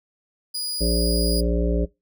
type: tone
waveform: sawtooth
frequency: 4909 Hz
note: D#8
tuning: 24 cents flat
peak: -23 dBFS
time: 0.54-1.41 s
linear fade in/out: 10 ms
type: harmonic tone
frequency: 58.27 Hz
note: A#1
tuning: in tune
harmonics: 1 / 3 / 5 / 7 / 9 / 10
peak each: -21 / -26 / -28 / -29 / -31 / -31 dBFS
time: 0.8-1.86 s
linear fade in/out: 20 ms
effects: noise-tail reverb RT60 0.2 s tail -21 dB re dry